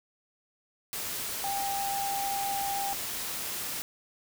sine tone in noise, 794 Hz, G5, 22 cents sharp, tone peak -30 dBFS, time 1.44-2.93 s, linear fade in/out 0 ms, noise white, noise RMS -35 dBFS, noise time 0.93-3.82 s, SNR +2 dB, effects none

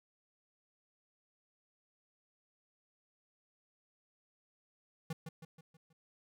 square tone with echo, 161.6 Hz, E3, 34 cents flat, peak -37 dBFS, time 5.1-5.13 s, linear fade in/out 5 ms, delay 160 ms, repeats 5, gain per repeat -6 dB, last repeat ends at 5.93 s, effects none

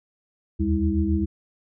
sine tone cluster, 74.7 / 82.1 / 199.7 / 323.1 Hz, D2 / E2 / G3 / E4, +30 / -6 / +32 / -35 cents, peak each -25 dBFS, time 0.59-1.26 s, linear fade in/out 20 ms, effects none

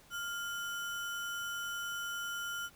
sine tone with sample-and-hold, 1400 Hz, F6, 4 cents sharp, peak -36 dBFS, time 0.1-2.7 s, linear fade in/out 50 ms, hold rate 4410 Hz, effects pink hiss -61 dBFS RMS until 2.75 s

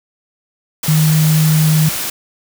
sine tone in noise, 155.56 Hz, D#3, in tune, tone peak -9 dBFS, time 0.88-1.89 s, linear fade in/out 5 ms, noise white, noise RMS -21 dBFS, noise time 0.83-2.1 s, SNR +9 dB, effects none

